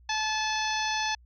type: harmonic tone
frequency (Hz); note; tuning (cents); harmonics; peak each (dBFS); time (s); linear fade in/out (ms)
866; A5; -28; 1 / 2 / 3 / 4 / 5 / 6 / 7; -30 / -33 / -35 / -36 / -37 / -38 / -38; 0.09-1.15; 5
effects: added 60 Hz sine -53 dBFS peak until 1.25 s

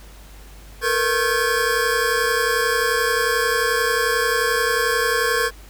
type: tone cluster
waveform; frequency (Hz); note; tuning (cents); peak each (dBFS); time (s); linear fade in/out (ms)
square; 452.7 / 484 / 1086 / 1560 / 1708; A4 / B4 / C#6 / G6 / G#6; +49 / -35 / -36 / -9 / +48; -25; 0.81-5.51; 50
effects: added 50 Hz sine -40 dBFS peak until 5.69 s + pink hiss -47 dBFS RMS until 5.69 s

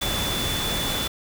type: tone in noise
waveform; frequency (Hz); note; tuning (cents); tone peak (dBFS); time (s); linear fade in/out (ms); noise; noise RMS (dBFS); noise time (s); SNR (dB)
sine; 3474; A7; -23; -28; 0.01-1.08; 10; pink; -27; 0.01-1.08; -4
effects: none

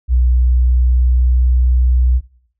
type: tone with pitch glide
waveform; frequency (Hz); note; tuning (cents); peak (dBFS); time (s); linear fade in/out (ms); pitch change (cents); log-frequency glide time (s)
sine; 61.74 to 62.28; B1 to B1; 0 to +15; -8; 0.08-2.21; 50; +15; 0.3-1.54
effects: noise-tail reverb RT60 0.6 s tail -18 dB re dry + tanh soft clip ceiling -5 dBFS

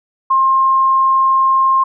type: tone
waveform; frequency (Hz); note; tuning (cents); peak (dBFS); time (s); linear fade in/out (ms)
sine; 1063; C6; +27; -9; 0.3-1.84; 10
effects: none

